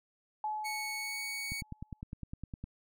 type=tone with exponential decay; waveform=sine; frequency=855 Hz; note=A5; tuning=50 cents flat; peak=-31 dBFS; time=0.44-2.01 s; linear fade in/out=2 ms; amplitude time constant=340 ms
type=tone with pitch glide; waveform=sawtooth; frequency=2217 to 2234 Hz; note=C#7 to C#7; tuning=0 to +13 cents; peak=-33 dBFS; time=0.64-1.62 s; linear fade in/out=20 ms; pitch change=+13 cents; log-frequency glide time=0.98-1.22 s
type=click train; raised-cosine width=5 ms; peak=-28 dBFS; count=12; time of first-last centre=1.52-2.64 s; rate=9.82 Hz
effects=none